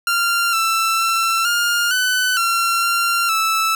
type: tone with pitch steps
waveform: sawtooth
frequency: 1387 / 1333 / 1343 / 1411 / 1503 / 1366 / 1379 / 1315 Hz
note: F6 / E6 / E6 / F6 / F#6 / F6 / F6 / E6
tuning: -12 / +19 / +32 / +17 / +27 / -39 / -22 / -5 cents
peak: -12 dBFS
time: 0.07-3.75 s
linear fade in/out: 2 ms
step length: 460 ms
effects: none